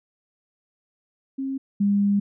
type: tone pair in turn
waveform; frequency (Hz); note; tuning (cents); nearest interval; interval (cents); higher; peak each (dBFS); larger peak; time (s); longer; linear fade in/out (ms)
sine; 268.9 / 201.8; C4 / G#3; +47 / -49; perfect fourth; 496; first; -25 / -17; second; 1.38-1.58 / 1.8-2.2; second; 10
effects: none